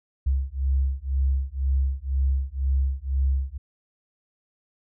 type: beating tone pair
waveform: sine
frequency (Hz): 66.3 / 68.3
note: C2 / C#2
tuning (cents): +23 / -25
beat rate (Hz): 2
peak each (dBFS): -24 / -24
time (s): 0.26-3.58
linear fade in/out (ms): 10
effects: none